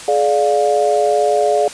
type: chord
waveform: sine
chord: D diminished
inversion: second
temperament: just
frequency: 422.9 / 587.3 / 704.8 Hz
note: Ab4 / D5 / F5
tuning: +31 / 0 / +16 cents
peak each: -16 dBFS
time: 0.08-1.68 s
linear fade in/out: 2 ms
effects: white hiss -32 dBFS RMS until 1.73 s + resampled to 22050 Hz